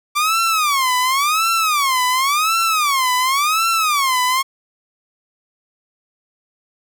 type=tone with vibrato; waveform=sawtooth; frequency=1161 Hz; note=D6; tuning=20 cents flat; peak=-11 dBFS; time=0.15-4.43 s; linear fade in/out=20 ms; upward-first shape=sine; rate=0.92 Hz; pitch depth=260 cents each way; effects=none